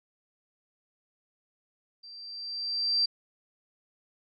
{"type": "tone with level ramp", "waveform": "sine", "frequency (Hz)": 4699, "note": "D8", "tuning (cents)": 0, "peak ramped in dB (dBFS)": [-45, -21], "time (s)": [2.03, 3.06], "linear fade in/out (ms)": 10, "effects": []}